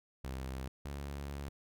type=tone pair in turn; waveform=sawtooth; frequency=65.7 / 70.48 Hz; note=C2 / C#2; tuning=+8 / +29 cents; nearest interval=minor second; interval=121 cents; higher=second; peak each=-35 / -36 dBFS; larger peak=first; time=0.24-0.68 / 0.85-1.49 s; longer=second; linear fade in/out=5 ms; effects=none